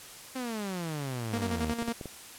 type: exponential sweep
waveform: sawtooth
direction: down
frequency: 265 to 73.42 Hz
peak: -29 dBFS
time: 0.35-1.73 s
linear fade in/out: 10 ms
type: tone with tremolo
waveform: sawtooth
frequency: 233.1 Hz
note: A#3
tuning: in tune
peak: -25 dBFS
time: 1.33-1.93 s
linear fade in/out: 5 ms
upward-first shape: square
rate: 11 Hz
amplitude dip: 60%
type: clicks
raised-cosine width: 2 ms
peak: -25 dBFS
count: 4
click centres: 1.822 / 1.884 / 2.012 / 2.057 s
effects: white hiss -47 dBFS RMS until 2.38 s + low-pass 12000 Hz 12 dB/octave